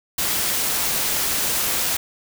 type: noise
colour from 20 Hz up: white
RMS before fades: -22 dBFS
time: 0.18-1.97 s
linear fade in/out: 5 ms
effects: none